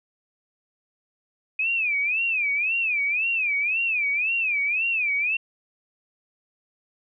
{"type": "tone with vibrato", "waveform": "sine", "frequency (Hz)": 2489, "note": "D#7", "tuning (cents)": 0, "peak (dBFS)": -21, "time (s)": [1.59, 5.37], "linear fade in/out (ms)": 5, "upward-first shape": "sine", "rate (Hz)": 1.9, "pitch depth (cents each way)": 180, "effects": []}